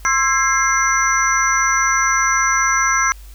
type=tone cluster; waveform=sine; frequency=1059 / 1335 / 1635 / 2108 / 5930 Hz; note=C6 / E6 / G#6 / C7 / F#8; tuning=+21 / +22 / -28 / +12 / +3 cents; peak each=-20 dBFS; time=0.05-3.12 s; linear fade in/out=0 ms; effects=added 50 Hz sine -35 dBFS peak until 3.34 s + white hiss -48 dBFS RMS until 3.34 s